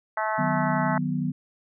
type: harmonic tone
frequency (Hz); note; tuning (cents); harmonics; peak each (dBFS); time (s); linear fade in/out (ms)
216.9; A3; -25; 3 / 4 / 5 / 6 / 7 / 8 / 9; -30 / -28 / -32 / -33 / -33 / -39 / -36; 0.17-0.98; 2
type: chord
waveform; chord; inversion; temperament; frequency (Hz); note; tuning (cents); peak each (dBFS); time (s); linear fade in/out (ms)
sine; B major; first; equal with one note detuned; 154.13 / 185 / 246.9; D#3 / F#3 / B3; -16 / 0 / 0; -28 / -29 / -28; 0.38-1.32; 10
effects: none